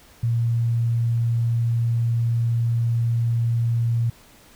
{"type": "tone", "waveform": "sine", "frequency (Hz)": 116.8, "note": "A#2", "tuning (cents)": 4, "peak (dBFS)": -18, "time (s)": [0.23, 4.1], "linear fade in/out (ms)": 5, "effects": ["pink hiss -51 dBFS RMS until 4.55 s"]}